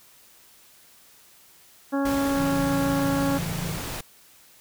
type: harmonic tone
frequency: 277.2 Hz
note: C#4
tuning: in tune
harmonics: 1 / 2 / 3 / 4 / 5 / 6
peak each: -23 / -29 / -33 / -35 / -37 / -39 dBFS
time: 1.92-3.39 s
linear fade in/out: 20 ms
type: noise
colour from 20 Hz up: pink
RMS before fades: -33 dBFS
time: 2.05-4.01 s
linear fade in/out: 5 ms
type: chord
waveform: sine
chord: Bb major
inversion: none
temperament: equal with one note detuned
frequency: 116.54 / 146.83 / 173.11 Hz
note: Bb2 / D3 / F3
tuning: 0 / 0 / -15 cents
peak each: -37 / -33 / -31 dBFS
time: 2.37-3.78 s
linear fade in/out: 5 ms
effects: white hiss -54 dBFS RMS until 4.6 s